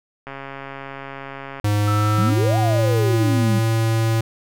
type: click train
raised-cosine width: 0.5 ms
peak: -18 dBFS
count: 183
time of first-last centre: 0.27-1.598 s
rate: 137 Hz
type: tone with pitch glide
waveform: square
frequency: 103.83 to 112.58 Hz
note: G#2 to A2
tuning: 0 to +40 cents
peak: -17 dBFS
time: 1.64-4.21 s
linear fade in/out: 5 ms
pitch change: +140 cents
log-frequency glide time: 1.86-2.86 s
type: tone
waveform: sine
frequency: 1318.5 Hz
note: E6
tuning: in tune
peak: -23 dBFS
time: 1.87-2.3 s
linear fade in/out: 10 ms
type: exponential two-way sweep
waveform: sine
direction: up then down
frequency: 164.81 to 788 to 189.8 Hz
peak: -20 dBFS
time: 2.18-3.59 s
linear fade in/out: 2 ms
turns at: 2.58 s
effects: none